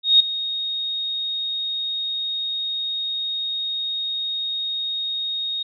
sine tone with ADSR envelope, 3729 Hz, A#7, in tune, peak -8 dBFS, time 0.03-5.63 s, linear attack 170 ms, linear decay 6 ms, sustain -15 dB, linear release 7 ms, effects none

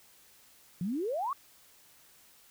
sine exponential sweep, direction up, 164.81 to 1180 Hz, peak -30 dBFS, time 0.81-1.33 s, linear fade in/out 2 ms, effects white hiss -60 dBFS RMS until 2.5 s

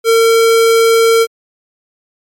square tone, 455.5 Hz, A#4, 40 cents flat, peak -7 dBFS, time 0.04-1.27 s, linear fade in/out 50 ms, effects MP3 64 kbps

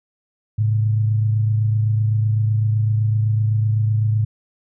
sine tone pair together, 107.6 / 135.48 Hz, A2 / C#3, -38 / -39 cents, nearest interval major third, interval 399 cents, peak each -15 / -27 dBFS, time 0.58-4.25 s, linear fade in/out 10 ms, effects none

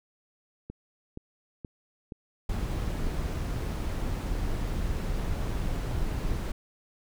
click train, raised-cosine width 3 ms, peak -25 dBFS, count 7, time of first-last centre 0.7-3.544 s, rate 2.11 Hz
brown noise, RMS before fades -30 dBFS, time 2.49-6.52 s, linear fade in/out 5 ms
effects none

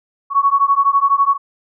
sine beating tone pair, 1108.7 / 1120.7 Hz, C#6 / C#6, 0 / +19 cents, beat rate 12 Hz, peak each -14 dBFS, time 0.3-1.38 s, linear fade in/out 50 ms, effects none

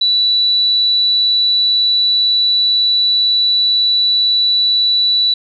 sine tone, 3951 Hz, B7, in tune, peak -10 dBFS, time 0.01-5.34 s, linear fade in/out 5 ms, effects none

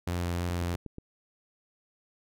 sawtooth tone with vibrato, 87.31 Hz, F2, in tune, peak -25 dBFS, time 0.07-0.76 s, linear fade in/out 5 ms, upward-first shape sine, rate 3 Hz, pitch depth 12 cents each way
click train, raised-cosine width 3 ms, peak -27 dBFS, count 5, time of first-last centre 0.5-0.984 s, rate 8.27 Hz
effects none

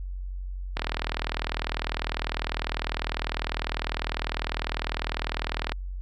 click train, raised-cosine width 0.3 ms, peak -11 dBFS, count 199, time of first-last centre 0.77-5.72 s, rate 40 Hz, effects added 46 Hz sine -31 dBFS peak until 6.01 s

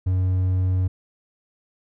triangle tone, 92.5 Hz, F#2, in tune, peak -16 dBFS, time 0.06-0.88 s, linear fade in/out 10 ms, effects none

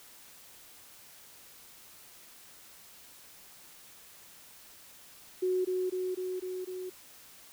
sine tone with echo, 368.5 Hz, F#4, 7 cents flat, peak -26 dBFS, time 5.42-5.65 s, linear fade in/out 10 ms, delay 250 ms, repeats 5, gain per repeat -2 dB, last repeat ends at 6.9 s, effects white hiss -54 dBFS RMS until 7.52 s

